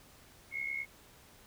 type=tone with amplitude modulation; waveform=sine; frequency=2171 Hz; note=C#7; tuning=37 cents flat; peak=-31 dBFS; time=0.51-0.86 s; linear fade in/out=50 ms; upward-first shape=sine; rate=69.1 Hz; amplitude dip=75%; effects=pink hiss -59 dBFS RMS until 1.46 s